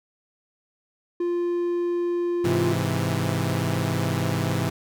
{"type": "tone", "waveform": "triangle", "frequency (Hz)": 348.5, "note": "F4", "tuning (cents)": -4, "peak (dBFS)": -20, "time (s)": [1.2, 2.73], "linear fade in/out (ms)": 5}
{"type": "chord", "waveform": "sawtooth", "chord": "Ab augmented", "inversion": "none", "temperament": "equal", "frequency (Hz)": [103.83, 130.81, 164.81], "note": ["Ab2", "C3", "E3"], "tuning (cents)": [0, 0, 0], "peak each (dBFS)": -23, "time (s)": [2.44, 4.7], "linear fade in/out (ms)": 10}
{"effects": []}